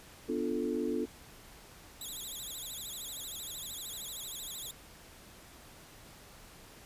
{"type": "chord", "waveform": "sine", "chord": "B half-diminished seventh", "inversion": "none", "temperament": "equal", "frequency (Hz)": [246.9, 293.7, 349.2, 440], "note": ["B3", "D4", "F4", "A4"], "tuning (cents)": [0, 0, 0, 0], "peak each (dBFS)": -36, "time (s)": [0.28, 1.06], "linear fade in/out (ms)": 20}
{"type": "tone with vibrato", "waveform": "10% pulse", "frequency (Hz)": 3616, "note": "A7", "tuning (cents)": 47, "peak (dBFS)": -33, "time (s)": [2.01, 4.71], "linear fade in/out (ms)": 2, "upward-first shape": "sine", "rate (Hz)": 13, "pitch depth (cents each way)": 180}
{"effects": ["pink hiss -54 dBFS RMS until 6.85 s", "resampled to 32000 Hz"]}